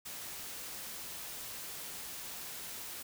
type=noise; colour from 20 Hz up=white; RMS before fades=-44 dBFS; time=0.05-3.03 s; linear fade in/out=10 ms; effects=none